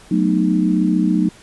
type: chord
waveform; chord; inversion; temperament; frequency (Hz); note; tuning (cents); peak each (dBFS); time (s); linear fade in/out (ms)
sine; B dominant seventh; second; equal with one note detuned; 185 / 220 / 246.9 / 307.9; F#3 / A3 / B3 / D#4; 0 / 0 / 0 / -18; -17 / -20 / -22 / -18; 0.11-1.29; 5
effects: pink hiss -45 dBFS RMS until 1.42 s + resampled to 24000 Hz